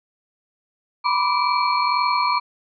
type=tone cluster; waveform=sine; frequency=980 / 1022 / 1166 / 2328 / 4288 Hz; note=B5 / C6 / D6 / D7 / C8; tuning=-14 / -41 / -13 / -16 / +42 cents; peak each=-21 / -25 / -22 / -27 / -28 dBFS; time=1.04-2.4 s; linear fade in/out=20 ms; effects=none